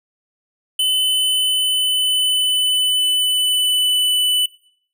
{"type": "tone with pitch glide", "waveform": "square", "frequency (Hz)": [3025, 2987], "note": ["F#7", "F#7"], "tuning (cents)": [38, 16], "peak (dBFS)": -15, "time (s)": [0.79, 4.46], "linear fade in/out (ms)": 5, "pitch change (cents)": -22, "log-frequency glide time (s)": [0.97, 4.18], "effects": ["noise-tail reverb RT60 0.6 s tail -21 dB re dry"]}